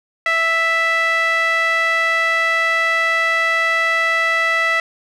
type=tone with band-pass filter; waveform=sawtooth; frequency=659 Hz; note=E5; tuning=1 cent flat; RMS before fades=-17 dBFS; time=0.26-4.8 s; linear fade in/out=2 ms; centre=1900 Hz; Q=3.2; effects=none